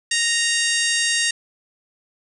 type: harmonic tone with a mistuned harmonic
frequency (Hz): 931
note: A#5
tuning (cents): -2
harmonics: 2 / 3 / 4 / 5 / 6 / 7 / 8 / 9 / 10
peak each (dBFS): -23 / -25 / -26 / -27 / -28 / -28 / -29 / -30 / -30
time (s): 0.11-1.31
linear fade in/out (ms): 5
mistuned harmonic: 8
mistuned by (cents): +18
effects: none

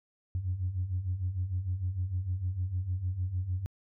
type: beating tone pair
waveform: sine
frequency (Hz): 87.31 / 93.91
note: F2 / F#2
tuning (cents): 0 / +26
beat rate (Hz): 6.6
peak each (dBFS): -35 / -30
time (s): 0.35-3.66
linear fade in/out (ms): 0
effects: tanh soft clip ceiling -23 dBFS

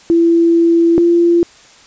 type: tone pair in turn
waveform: sine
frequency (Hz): 335.8 / 342.3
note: E4 / F4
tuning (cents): +32 / -35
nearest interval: unison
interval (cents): 33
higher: second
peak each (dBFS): -7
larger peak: neither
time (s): 0.1-0.98 / 0.98-1.43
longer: first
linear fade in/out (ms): 0
effects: white hiss -43 dBFS RMS until 1.86 s + resampled to 16000 Hz

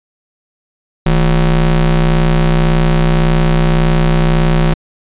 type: ring-modulated tone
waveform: square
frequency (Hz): 94.7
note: F#2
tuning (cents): +41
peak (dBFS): -6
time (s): 1.06-4.74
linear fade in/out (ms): 5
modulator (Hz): 63.8
effects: resampled to 8000 Hz

